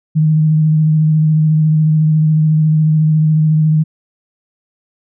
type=tone with vibrato; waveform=sine; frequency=155.56 Hz; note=D#3; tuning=in tune; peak=-8 dBFS; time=0.15-3.84 s; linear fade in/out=20 ms; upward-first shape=sine; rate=14 Hz; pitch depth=21 cents each way; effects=none